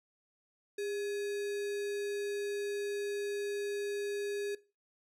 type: tone with sample-and-hold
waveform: sine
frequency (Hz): 406.2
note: G#4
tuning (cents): -38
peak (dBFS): -34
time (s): 0.78-4.55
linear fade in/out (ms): 5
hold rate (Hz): 2100
effects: noise-tail reverb RT60 0.3 s tail -19 dB re dry + low-pass 12000 Hz 12 dB/octave